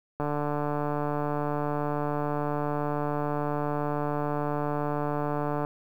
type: click train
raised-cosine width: 1 ms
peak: -16 dBFS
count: 802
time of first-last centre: 0.2-5.649 s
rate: 147 Hz
effects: 9-bit